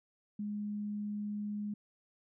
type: tone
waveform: sine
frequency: 207.7 Hz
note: G#3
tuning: in tune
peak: -35 dBFS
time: 0.39-1.74 s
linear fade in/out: 5 ms
effects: none